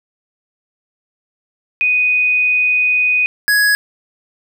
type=tone pair in turn; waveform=sine / square; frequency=2489 / 1671.3 Hz; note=D#7 / G#6; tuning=0 / +10 cents; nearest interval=perfect fifth; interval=690 cents; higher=first; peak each=-11 dBFS; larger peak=neither; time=1.81-3.26 / 3.48-3.75 s; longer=first; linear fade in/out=0 ms; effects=none